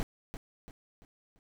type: noise with echo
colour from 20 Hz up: brown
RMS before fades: -32 dBFS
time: 0-0.03 s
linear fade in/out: 0 ms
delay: 340 ms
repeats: 4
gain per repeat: -8 dB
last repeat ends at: 1.39 s
effects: none